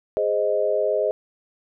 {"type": "chord", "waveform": "sine", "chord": "Ab major", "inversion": "none", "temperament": "equal", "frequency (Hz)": [415.3, 523.3, 622.3], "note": ["Ab4", "C5", "Eb5"], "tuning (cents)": [0, 0, 0], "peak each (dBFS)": [-24, -24, -22], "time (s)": [0.17, 1.11], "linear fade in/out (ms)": 0, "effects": []}